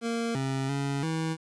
25% pulse tone with pitch steps, 231.6 / 134.4 / 139.7 / 161 Hz, A#3 / C3 / C#3 / E3, -11 / +47 / +14 / -41 cents, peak -24 dBFS, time 0.01-1.37 s, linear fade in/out 50 ms, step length 340 ms, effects resampled to 22050 Hz + 10-bit

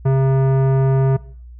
sine tone with tanh clipping, 134 Hz, C3, 42 cents sharp, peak -14 dBFS, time 0.05-1.17 s, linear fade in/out 10 ms, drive 16 dB, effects noise-tail reverb RT60 0.5 s tail -19 dB re dry + added 60 Hz sine -35 dBFS peak until 1.59 s

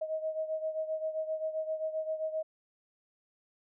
sine beating tone pair, 629 / 636.6 Hz, D#5 / D#5, +19 / +39 cents, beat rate 7.6 Hz, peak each -33 / -38 dBFS, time 0.01-2.43 s, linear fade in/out 10 ms, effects none

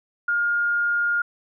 sine tone, 1417 Hz, F6, 25 cents sharp, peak -19 dBFS, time 0.28-1.22 s, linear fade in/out 5 ms, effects none

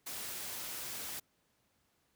white noise, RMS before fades -42 dBFS, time 0.06-1.2 s, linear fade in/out 10 ms, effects pink hiss -75 dBFS RMS until 2.15 s + high-pass 60 Hz 12 dB/octave

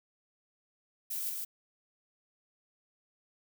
violet noise with echo, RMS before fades -36 dBFS, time 1.1-1.3 s, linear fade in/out 10 ms, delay 150 ms, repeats 1, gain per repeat -2 dB, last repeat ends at 1.45 s, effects none

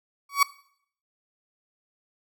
35% pulse tone with exponential growth, 1128 Hz, C#6, 30 cents sharp, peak -11 dBFS, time 0.29-0.43 s, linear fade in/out 5 ms, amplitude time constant 29 ms, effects noise-tail reverb RT60 0.6 s tail -19 dB re dry

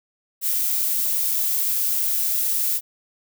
violet noise, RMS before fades -22 dBFS, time 0.41-2.81 s, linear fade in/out 50 ms, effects none

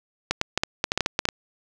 clicks, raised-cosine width 0.2 ms, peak -4 dBFS, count 12, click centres 0.31 / 0.414 / 0.576 / 0.635 / 0.841 / 0.919 / 0.976 / 1.007 / 1.061 / 1.191 / 1.254 / 1.288 s, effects none

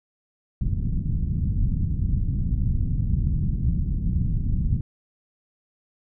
pink low-pass noise, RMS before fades -23 dBFS, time 0.61-4.81 s, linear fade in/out 2 ms, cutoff 180 Hz, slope 24 dB/octave, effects none

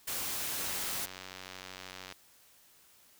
white noise, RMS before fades -36 dBFS, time 0.07-1.06 s, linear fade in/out 10 ms
click train, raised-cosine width 0.2 ms, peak -26 dBFS, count 143, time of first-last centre 0.6-2.124 s, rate 93.2 Hz
effects white hiss -62 dBFS RMS until 3.19 s

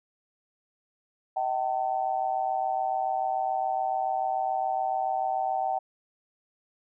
sine tone with amplitude modulation, 764 Hz, G5, 45 cents flat, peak -21 dBFS, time 1.36-5.79 s, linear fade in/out 10 ms, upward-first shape sine, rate 127 Hz, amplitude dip 90%, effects none

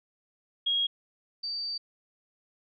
sine tone pair in turn, 3282 / 4628 Hz, G#7 / D8, -21 / -26 cents, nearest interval tritone, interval 595 cents, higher second, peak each -24 / -31 dBFS, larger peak first, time 0.66-0.87 / 1.43-1.78 s, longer second, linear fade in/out 10 ms, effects none

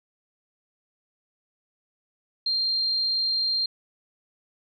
sine tone, 4186 Hz, C8, in tune, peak -22 dBFS, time 2.46-3.66 s, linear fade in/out 5 ms, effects none

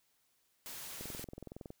white noise, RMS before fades -46 dBFS, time 0.66-1.24 s, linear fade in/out 0 ms
click train, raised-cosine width 2 ms, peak -32 dBFS, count 16, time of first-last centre 1.01-1.704 s, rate 21.6 Hz
effects white hiss -75 dBFS RMS until 1.8 s

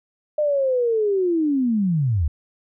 sine linear sweep, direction down, 610 to 68 Hz, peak -17 dBFS, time 0.38-2.28 s, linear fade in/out 5 ms, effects none

